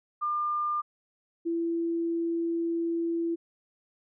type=tone pair in turn; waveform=sine; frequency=1200 / 335.2 Hz; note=D6 / E4; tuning=+37 / +29 cents; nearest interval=octave + minor seventh; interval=2208 cents; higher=first; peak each=-26 dBFS; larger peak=neither; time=0.21-0.82 / 1.45-3.36 s; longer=second; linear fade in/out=20 ms; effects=none